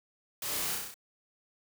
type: noise with echo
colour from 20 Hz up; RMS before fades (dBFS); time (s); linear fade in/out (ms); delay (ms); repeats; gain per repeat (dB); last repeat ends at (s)
white; -37; 0.42-0.75; 2; 32; 6; -2; 0.942
effects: none